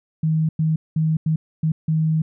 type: tone bursts at uneven times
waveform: sine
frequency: 158.2 Hz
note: D#3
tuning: 29 cents sharp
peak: -16 dBFS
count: 6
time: 0.23-0.49 / 0.59-0.76 / 0.96-1.17 / 1.26-1.36 / 1.63-1.72 / 1.88-2.22 s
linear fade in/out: 5 ms
effects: none